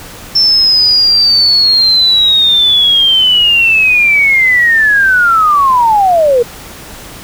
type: linear sweep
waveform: sine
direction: down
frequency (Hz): 5370 to 460.3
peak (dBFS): -5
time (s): 0.35-6.43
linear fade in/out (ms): 10
effects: pink hiss -30 dBFS RMS until 7.23 s